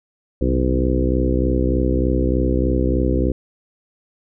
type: harmonic tone with a mistuned harmonic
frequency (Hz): 63.3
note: B1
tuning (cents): +43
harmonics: 1 / 2 / 3 / 4 / 5 / 6 / 7 / 8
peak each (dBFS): -19 / -25 / -28 / -23 / -23 / -25 / -30 / -26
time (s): 0.41-3.32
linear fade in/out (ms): 5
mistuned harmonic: 2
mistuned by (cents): +56
effects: none